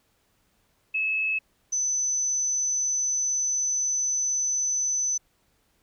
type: tone pair in turn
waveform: sine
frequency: 2591 / 6039 Hz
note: E7 / F#8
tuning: -30 / +34 cents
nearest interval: octave + minor third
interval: 1464 cents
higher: second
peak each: -23 dBFS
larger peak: neither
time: 0.94-1.39 / 1.72-5.18 s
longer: second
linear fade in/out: 10 ms
effects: pink hiss -68 dBFS RMS until 5.82 s